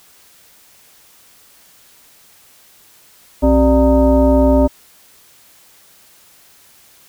sine tone with frequency modulation, 266.2 Hz, C4, 30 cents sharp, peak -8 dBFS, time 3.42-4.68 s, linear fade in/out 20 ms, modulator 327 Hz, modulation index 1.3, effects white hiss -48 dBFS RMS until 7.08 s

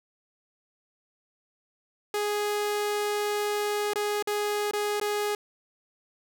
sawtooth tone with dropouts, 415.3 Hz, G#4, in tune, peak -22 dBFS, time 2.14-5.35 s, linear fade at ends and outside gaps 2 ms, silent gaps 3.935-3.957 / 4.225-4.273 / 4.711-4.734 / 4.999-5.013 s, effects none

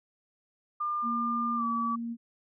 sine tone with pitch glide, 1200 to 1147.8 Hz, D6 to D6, +37 to -40 cents, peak -28 dBFS, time 0.8-1.96 s, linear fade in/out 10 ms, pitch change -77 cents, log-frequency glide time 1.56-1.64 s
sine tone, 233.1 Hz, A#3, in tune, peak -32 dBFS, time 1.02-2.17 s, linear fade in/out 50 ms
effects none

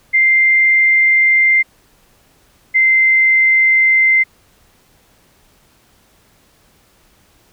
sine tone pair in turn, 2093 / 2079 Hz, C7 / C7, 0 / -12 cents, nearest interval unison, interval 12 cents, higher first, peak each -8 dBFS, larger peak neither, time 0.13-1.63 / 2.74-4.24 s, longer neither, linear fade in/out 20 ms, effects pink hiss -53 dBFS RMS until 7.52 s

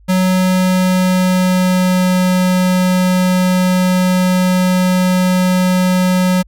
square tone with pitch glide, 185 to 183.19 Hz, F#3 to F#3, 0 to -17 cents, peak -11 dBFS, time 0.08-6.43 s, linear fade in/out 20 ms, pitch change -17 cents, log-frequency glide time 0.2-2.06 s, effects added 50 Hz sine -42 dBFS peak until 6.47 s

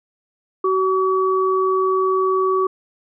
sine tone pair together, 377.6 / 1138.4 Hz, F#4 / C#6, +35 / +46 cents, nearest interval octave + perfect fifth, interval 1911 cents, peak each -17 / -19 dBFS, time 0.64-2.67 s, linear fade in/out 5 ms, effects none

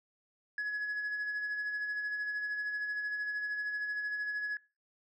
sine tone with tremolo, 1687 Hz, G#6, 27 cents sharp, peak -29 dBFS, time 0.58-4.57 s, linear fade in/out 2 ms, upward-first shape sine, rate 13 Hz, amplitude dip 45%, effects noise-tail reverb RT60 0.3 s tail -22 dB re dry + tanh soft clip ceiling -31 dBFS

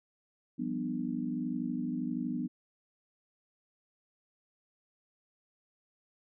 sine chord, G dominant seventh, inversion third, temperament equal with one note detuned, 174.61 / 196 / 246.9 / 299.7 Hz, F3 / G3 / B3 / D4, 0 / 0 / 0 / +35 cents, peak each -40 / -40 / -34 / -38 dBFS, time 0.58-2.48 s, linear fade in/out 20 ms, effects none

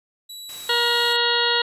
sawtooth tone with pitch glide, 3924 to 3866 Hz, B7 to B7, -12 to -38 cents, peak -32 dBFS, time 0.29-1.17 s, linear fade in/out 10 ms, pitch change -26 cents, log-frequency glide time 0.46-0.79 s
white noise, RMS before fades -40 dBFS, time 0.49-1.13 s, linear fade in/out 2 ms
harmonic tone, 475.2 Hz, A#4, 33 cents sharp, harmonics 1 / 2 / 3 / 4 / 6 / 7 / 8 / 9, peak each -26 / -26 / -26 / -26 / -26 / -26 / -26 / -26 dBFS, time 0.69-1.62 s, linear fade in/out 5 ms
effects resampled to 32000 Hz

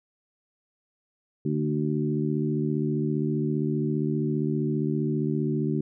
harmonic tone with a mistuned harmonic, 75.1 Hz, D2, 39 cents sharp, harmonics 2 / 3 / 4 / 5, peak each -27 / -29 / -30 / -31 dBFS, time 1.45-5.81 s, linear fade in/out 5 ms, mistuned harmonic 2, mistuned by -27 cents, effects none

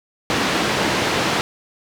pink band-pass noise, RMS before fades -20 dBFS, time 0.3-1.41 s, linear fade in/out 0 ms, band 170 to 4700 Hz, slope 12 dB/octave, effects none

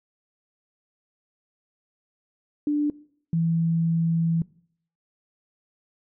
sine tone pair in turn, 294.7 / 165.39 Hz, D4 / E3, +6 / +6 cents, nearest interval minor seventh, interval 1000 cents, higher first, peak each -20 dBFS, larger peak neither, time 2.67-2.9 / 3.33-4.42 s, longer second, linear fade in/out 2 ms, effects noise-tail reverb RT60 0.6 s tail -21 dB re dry

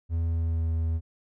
triangle tone with pitch glide, 83 to 81.48 Hz, E2 to E2, +12 to -20 cents, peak -22 dBFS, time 0.09-1.01 s, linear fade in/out 50 ms, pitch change -32 cents, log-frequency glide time 0.24-0.68 s, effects none

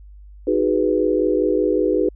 sine chord, G# minor seventh, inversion second, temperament equal, 311.1 / 370 / 415.3 / 493.9 Hz, D#4 / F#4 / G#4 / B4, 0 / 0 / 0 / 0 cents, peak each -21 dBFS, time 0.47-2.09 s, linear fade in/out 5 ms, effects added 50 Hz sine -39 dBFS peak until 2.15 s

